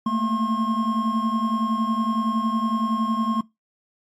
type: tone cluster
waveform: triangle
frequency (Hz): 219.4 / 230.2 / 1074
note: A3 / A#3 / C6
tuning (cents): -5 / -22 / +45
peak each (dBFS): -23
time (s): 0.06-3.41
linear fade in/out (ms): 5
effects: noise-tail reverb RT60 0.2 s tail -21 dB re dry + AAC 48 kbps